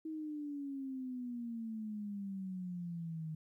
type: exponential sweep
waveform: sine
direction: down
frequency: 319.4 to 155.56 Hz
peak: -39 dBFS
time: 0.05-3.35 s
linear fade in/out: 5 ms
effects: 13-bit